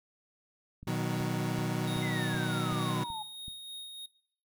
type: click train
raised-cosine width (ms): 5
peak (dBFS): -34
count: 8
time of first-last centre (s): 0.83-3.482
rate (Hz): 2.64
type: chord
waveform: 30% pulse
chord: B major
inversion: none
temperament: equal with one note detuned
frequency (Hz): 121.63 / 155.56 / 185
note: B2 / D#3 / F#3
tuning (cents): -26 / 0 / 0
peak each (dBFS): -32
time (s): 0.87-3.04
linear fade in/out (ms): 5
type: tone with tremolo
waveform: square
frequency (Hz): 3729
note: A#7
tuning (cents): 0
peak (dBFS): -40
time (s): 1.87-4.06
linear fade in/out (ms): 5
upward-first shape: sine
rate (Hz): 3.3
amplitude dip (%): 35
type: exponential sweep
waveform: sine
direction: down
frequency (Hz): 2100 to 838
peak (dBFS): -37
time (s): 2.02-3.23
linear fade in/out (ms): 10
effects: noise-tail reverb RT60 0.7 s tail -21 dB re dry